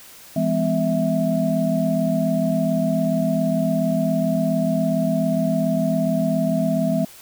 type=tone cluster; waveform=sine; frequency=168.6 / 205.9 / 253 / 654 Hz; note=E3 / G#3 / B3 / E5; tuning=+39 / -15 / +42 / -14 cents; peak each=-23 dBFS; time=0.36-7.05 s; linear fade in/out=5 ms; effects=white hiss -44 dBFS RMS until 7.21 s